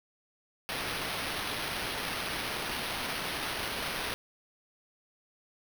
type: noise with sample-and-hold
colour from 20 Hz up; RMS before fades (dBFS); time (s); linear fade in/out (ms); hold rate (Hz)
white; -35; 0.69-4.14; 0; 7350
effects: none